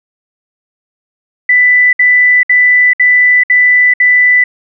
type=tone bursts; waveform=sine; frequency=1987 Hz; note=B6; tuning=10 cents sharp; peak=-4 dBFS; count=6; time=1.49-4.44 s; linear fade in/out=5 ms; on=440 ms; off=62 ms; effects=none